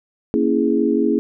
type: chord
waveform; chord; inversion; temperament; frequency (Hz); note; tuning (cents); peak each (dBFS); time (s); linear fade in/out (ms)
sine; A# half-diminished seventh; none; equal; 233.1 / 277.2 / 329.6 / 415.3; A#3 / C#4 / E4 / G#4; 0 / 0 / 0 / 0; -20; 0.34-1.19; 0
effects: none